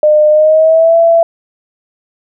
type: tone with pitch glide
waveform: sine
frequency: 606 to 668.5 Hz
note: D#5 to E5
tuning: -46 to +24 cents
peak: -4 dBFS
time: 0.03-1.23 s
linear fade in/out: 2 ms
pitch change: +170 cents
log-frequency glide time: 0.3-0.97 s
effects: none